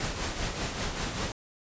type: noise with tremolo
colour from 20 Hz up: pink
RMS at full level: -30 dBFS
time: 0-1.32 s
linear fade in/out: 2 ms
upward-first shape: triangle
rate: 5.1 Hz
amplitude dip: 55%
effects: resampled to 16000 Hz